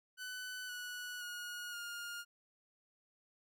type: tone with pitch steps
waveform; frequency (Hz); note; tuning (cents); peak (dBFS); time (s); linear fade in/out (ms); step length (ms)
sawtooth; 1500 / 1471.7 / 1443.9 / 1416.6; F#6 / F#6 / F#6 / F6; +23 / -10 / -43 / +24; -39; 0.17-2.25; 50; 520
effects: none